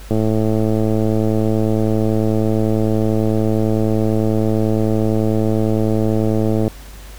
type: click train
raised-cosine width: 2 ms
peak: -5 dBFS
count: 717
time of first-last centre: 0.11-6.679 s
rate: 109 Hz
effects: added 50 Hz sine -34 dBFS peak until 7.18 s + pink hiss -41 dBFS RMS until 7.18 s